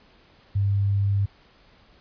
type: tone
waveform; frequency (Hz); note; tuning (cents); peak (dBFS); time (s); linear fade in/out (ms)
sine; 99.7; G2; +30; -19; 0.55-1.26; 10
effects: pink hiss -56 dBFS RMS until 2 s + resampled to 11025 Hz